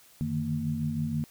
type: tone cluster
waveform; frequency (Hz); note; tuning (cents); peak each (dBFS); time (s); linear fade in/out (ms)
sine; 91.6 / 148.2 / 154.4 / 228.3; F#2 / D3 / D#3 / A#3; -17 / +16 / -13 / -36; -38 / -36 / -31 / -31; 0.21-1.24; 0
effects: white hiss -57 dBFS RMS until 1.3 s